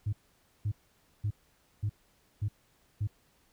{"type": "tone bursts", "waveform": "sine", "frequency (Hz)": 103.83, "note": "G#2", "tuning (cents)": 0, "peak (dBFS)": -26, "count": 6, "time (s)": [0.06, 3.074], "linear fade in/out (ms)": 10, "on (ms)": 69, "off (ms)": 520, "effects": ["tanh soft clip ceiling -25 dBFS", "pink hiss -68 dBFS RMS until 3.52 s"]}